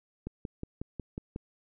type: click train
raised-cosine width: 3 ms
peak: -23 dBFS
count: 7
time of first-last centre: 0.27-1.361 s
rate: 5.5 Hz
effects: none